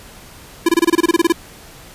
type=tone bursts; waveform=square; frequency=337.2 Hz; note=E4; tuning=39 cents sharp; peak=-10 dBFS; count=13; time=0.66-1.324 s; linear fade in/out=5 ms; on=28 ms; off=25 ms; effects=pink hiss -40 dBFS RMS until 1.94 s + resampled to 32000 Hz